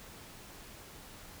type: silence
effects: pink hiss -51 dBFS RMS until 1.4 s